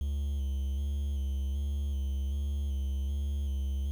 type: tone with vibrato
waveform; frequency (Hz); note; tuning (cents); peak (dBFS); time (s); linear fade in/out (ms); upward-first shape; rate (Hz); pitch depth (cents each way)
triangle; 69.3; C#2; 0; -27; 0.01-3.91; 0; square; 1.3; 34
effects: 9-bit